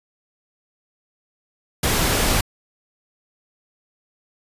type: noise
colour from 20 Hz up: pink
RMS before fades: -19 dBFS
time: 1.83-2.41 s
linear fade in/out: 5 ms
effects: resampled to 32000 Hz